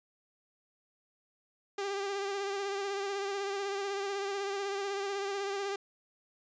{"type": "tone with vibrato", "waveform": "sawtooth", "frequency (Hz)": 397.2, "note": "G4", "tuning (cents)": 23, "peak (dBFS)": -29, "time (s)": [1.78, 5.76], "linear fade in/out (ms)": 5, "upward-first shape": "sine", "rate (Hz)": 16, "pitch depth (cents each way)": 36, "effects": ["resampled to 16000 Hz"]}